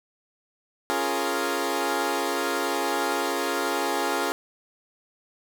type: chord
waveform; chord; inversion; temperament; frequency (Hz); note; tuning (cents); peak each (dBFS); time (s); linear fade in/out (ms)
15% pulse; Bb minor seventh; first; equal; 277.2 / 349.2 / 415.3 / 466.2; Db4 / F4 / Ab4 / Bb4; 0 / 0 / 0 / 0; -24 / -23 / -23 / -25; 0.9-4.32; 0
effects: none